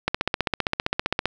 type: click train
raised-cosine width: 0.3 ms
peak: -5 dBFS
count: 19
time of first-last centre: 0.08-1.256 s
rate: 15.3 Hz
effects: none